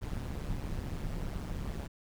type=noise with amplitude modulation; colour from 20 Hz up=brown; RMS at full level=-33 dBFS; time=0.01-1.88 s; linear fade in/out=20 ms; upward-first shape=sine; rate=140 Hz; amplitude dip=85%; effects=none